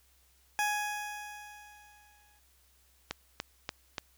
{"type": "tone with exponential decay", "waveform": "20% pulse", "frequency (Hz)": 834, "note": "G#5", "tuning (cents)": 7, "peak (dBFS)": -22, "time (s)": [0.59, 2.39], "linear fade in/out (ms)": 0, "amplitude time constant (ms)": 390}
{"type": "click train", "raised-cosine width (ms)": 0.2, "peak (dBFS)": -16, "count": 4, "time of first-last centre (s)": [3.11, 3.982], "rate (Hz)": 3.44}
{"effects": ["added 64 Hz sine -67 dBFS peak until 4.17 s", "white hiss -67 dBFS RMS until 4.17 s"]}